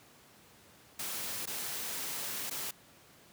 white noise with dropouts, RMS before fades -38 dBFS, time 0.99-2.71 s, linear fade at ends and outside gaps 5 ms, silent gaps 1.457-1.472 / 2.499-2.509 s, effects pink hiss -59 dBFS RMS until 3.32 s + high-pass 100 Hz 12 dB/octave

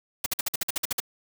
white noise bursts, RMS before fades -26 dBFS, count 11, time 0.24-1.002 s, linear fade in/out 5 ms, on 22 ms, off 52 ms, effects none

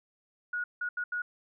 sine tone bursts at uneven times, 1452 Hz, F#6, 33 cents flat, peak -30 dBFS, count 4, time 0.53-0.64 / 0.81-0.89 / 0.97-1.04 / 1.12-1.22 s, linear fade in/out 5 ms, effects none

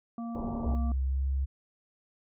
harmonic tone, 232.5 Hz, A#3, 4 cents flat, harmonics 1 / 3 / 5, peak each -34 / -44 / -48 dBFS, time 0.18-0.92 s, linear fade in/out 2 ms
pink low-pass noise, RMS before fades -37 dBFS, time 0.35-0.75 s, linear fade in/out 0 ms, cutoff 950 Hz, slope 48 dB/octave
sine tone with pitch glide, 66 to 67.5 Hz, C2 to C#2, +16 to -45 cents, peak -26 dBFS, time 0.65-1.46 s, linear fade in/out 20 ms, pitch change +39 cents, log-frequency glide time 1.03-1.23 s
effects none

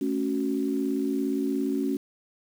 sine chord, F# minor, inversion first, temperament equal, 220 / 277.2 / 370 Hz, A3 / C#4 / F#4, 0 / 0 / 0 cents, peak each -31 / -26 / -31 dBFS, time 0.01-1.97 s, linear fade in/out 5 ms, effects 8-bit

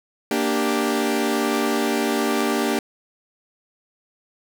sawtooth chord, G minor, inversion first, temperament equal, 233.1 / 293.7 / 392 Hz, Bb3 / D4 / G4, 0 / 0 / 0 cents, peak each -20 dBFS, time 0.31-2.79 s, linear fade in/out 2 ms, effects none

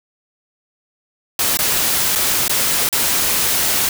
white noise with dropouts, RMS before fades -17 dBFS, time 1.39-3.89 s, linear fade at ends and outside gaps 2 ms, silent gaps 1.572-1.589 / 2.153-2.157 / 2.481-2.495 / 2.89-2.927 s, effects none

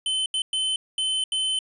square tone bursts at uneven times, 3060 Hz, G7, 42 cents flat, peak -23 dBFS, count 5, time 0.06-0.26 / 0.34-0.42 / 0.53-0.76 / 0.98-1.24 / 1.32-1.59 s, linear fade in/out 2 ms, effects resampled to 24000 Hz + 10-bit

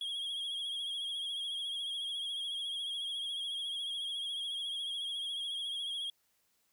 triangle tone with vibrato, 3284 Hz, G#7, 20 cents flat, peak -34 dBFS, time 0.01-6.1 s, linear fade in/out 2 ms, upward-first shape triangle, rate 14 Hz, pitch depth 58 cents each way, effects white hiss -75 dBFS RMS until 6.72 s

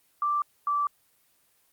sine tone pair in turn, 1174.7 / 1163.2 Hz, D6 / D6, 0 / -17 cents, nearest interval unison, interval 17 cents, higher first, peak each -23 dBFS, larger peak neither, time 0.22-0.42 / 0.67-0.87 s, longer neither, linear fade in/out 2 ms, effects white hiss -66 dBFS RMS until 1.72 s + Opus 24 kbps

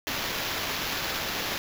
white noise with sample-and-hold, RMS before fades -31 dBFS, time 0.07-1.58 s, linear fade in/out 0 ms, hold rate 8820 Hz, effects none

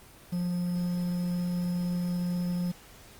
triangle tone with quantisation, 176.8 Hz, F3, 22 cents sharp, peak -25 dBFS, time 0.32-2.72 s, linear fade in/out 10 ms, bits 8, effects pink hiss -52 dBFS RMS until 3.19 s + Opus 24 kbps

